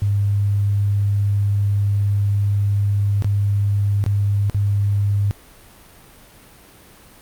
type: tone with dropouts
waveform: sine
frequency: 101.2 Hz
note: G#2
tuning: 44 cents flat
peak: -15 dBFS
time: 0.02-5.31 s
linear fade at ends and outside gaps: 0 ms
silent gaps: 3.223-3.245 / 4.04-4.063 / 4.498-4.546 s
effects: pink hiss -46 dBFS RMS until 7.21 s + Opus 48 kbps